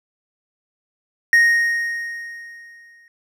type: tone with exponential decay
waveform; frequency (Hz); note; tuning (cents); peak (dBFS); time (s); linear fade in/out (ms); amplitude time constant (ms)
triangle; 1864.7; A#6; 0; -7; 1.33-3.08; 1; 380
effects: none